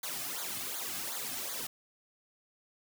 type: noise with flanger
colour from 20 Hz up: white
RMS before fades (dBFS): -38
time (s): 0.03-1.67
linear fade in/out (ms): 5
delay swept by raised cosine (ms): 0.36 to 2.16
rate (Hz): 2.7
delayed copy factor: -1
effects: none